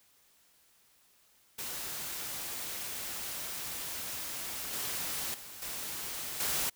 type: noise with level steps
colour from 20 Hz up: white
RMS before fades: -39 / -36 / -47 / -39 / -32 dBFS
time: 1.58-6.7 s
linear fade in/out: 10 ms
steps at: 4.73 / 5.34 / 5.62 / 6.4 s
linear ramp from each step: 2 ms
effects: white hiss -66 dBFS RMS until 6.75 s